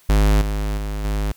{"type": "tone with level steps", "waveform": "square", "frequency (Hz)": 51.5, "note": "G#1", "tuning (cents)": -14, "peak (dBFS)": [-13, -21, -24, -20], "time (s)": [0.09, 1.32], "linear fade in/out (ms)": 5, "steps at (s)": [0.41, 0.77, 1.04], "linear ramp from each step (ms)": 10, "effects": ["white hiss -54 dBFS RMS until 1.36 s"]}